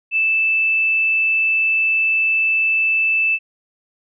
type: tone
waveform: sine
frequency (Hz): 2637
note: E7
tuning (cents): 0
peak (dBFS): -14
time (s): 0.11-3.39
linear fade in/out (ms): 50
effects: none